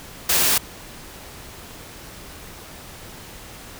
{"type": "noise", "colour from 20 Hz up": "white", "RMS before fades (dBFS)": -18, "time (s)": [0.29, 0.58], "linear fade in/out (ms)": 5, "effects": ["pink hiss -40 dBFS RMS until 3.79 s"]}